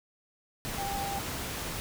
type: tone in noise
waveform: sine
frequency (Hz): 794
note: G5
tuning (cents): +22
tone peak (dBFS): -33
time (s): 0.78-1.19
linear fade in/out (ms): 0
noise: pink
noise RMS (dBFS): -36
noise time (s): 0.65-1.8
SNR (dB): 0
effects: none